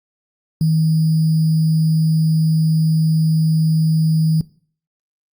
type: tone with sample-and-hold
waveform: sine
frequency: 158.9 Hz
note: D#3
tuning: 37 cents sharp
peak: -12 dBFS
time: 0.61-4.41 s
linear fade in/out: 2 ms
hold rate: 4900 Hz
effects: noise-tail reverb RT60 0.5 s tail -21 dB re dry + Opus 48 kbps